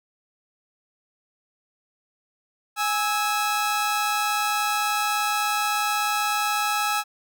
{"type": "tone pair together", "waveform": "sawtooth", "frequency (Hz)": [830, 1303.2], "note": ["G#5", "E6"], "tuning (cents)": [-1, -20], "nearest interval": "minor sixth", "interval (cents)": 781, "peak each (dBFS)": [-21, -21], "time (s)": [2.76, 7.04], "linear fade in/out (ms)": 50, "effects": []}